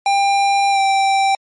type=tone with pitch glide; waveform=square; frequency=796 to 781.9 Hz; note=G5 to G5; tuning=+26 to -5 cents; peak=-13 dBFS; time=0.06-1.35 s; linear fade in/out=2 ms; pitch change=-31 cents; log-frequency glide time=0.71-0.79 s; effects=low-pass 7000 Hz 12 dB/octave + MP3 48 kbps